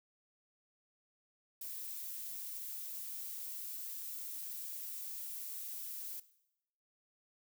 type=noise; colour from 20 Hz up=violet; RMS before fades=-44 dBFS; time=1.61-6.2 s; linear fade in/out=5 ms; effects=noise-tail reverb RT60 0.8 s tail -17 dB re dry